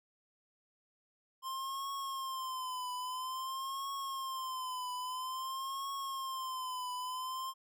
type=tone with vibrato; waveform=square; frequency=1046.5 Hz; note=C6; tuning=in tune; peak=-38 dBFS; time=1.42-7.54 s; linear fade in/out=50 ms; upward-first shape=triangle; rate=0.5 Hz; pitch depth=89 cents each way; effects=none